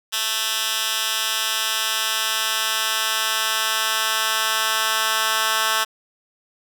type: tone with high-pass filter sweep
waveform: 10% pulse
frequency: 220 Hz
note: A3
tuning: in tune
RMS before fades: -22 dBFS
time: 0.12-5.85 s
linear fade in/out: 20 ms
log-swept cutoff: 2700 to 1500 Hz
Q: 0.98
effects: none